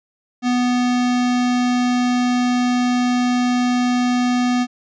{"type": "tone", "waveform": "square", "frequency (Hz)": 246.9, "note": "B3", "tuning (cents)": 0, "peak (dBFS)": -16, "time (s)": [0.42, 4.67], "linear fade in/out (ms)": 50, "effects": ["resampled to 16000 Hz"]}